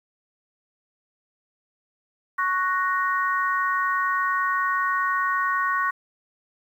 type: chord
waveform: sine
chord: F# major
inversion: second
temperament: equal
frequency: 1108.7 / 1480 / 1864.7 Hz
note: C#6 / F#6 / A#6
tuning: 0 / 0 / 0 cents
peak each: -23 / -27 / -27 dBFS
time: 2.38-5.91 s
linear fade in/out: 10 ms
effects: 9-bit